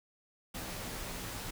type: noise with comb filter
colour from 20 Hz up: pink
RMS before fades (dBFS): -41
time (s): 0.54-1.51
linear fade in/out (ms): 10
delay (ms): 14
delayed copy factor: -0.55
effects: none